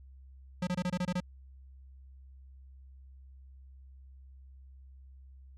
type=tone bursts; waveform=square; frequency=180 Hz; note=F#3; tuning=47 cents flat; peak=-30 dBFS; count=8; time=0.62-1.203 s; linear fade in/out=5 ms; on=51 ms; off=25 ms; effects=added 66 Hz sine -50 dBFS peak until 5.57 s + low-pass 7000 Hz 12 dB/octave